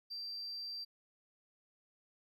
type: tone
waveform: triangle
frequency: 4699 Hz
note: D8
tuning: in tune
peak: -38 dBFS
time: 0.1-0.85 s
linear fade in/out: 20 ms
effects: tanh soft clip ceiling -38 dBFS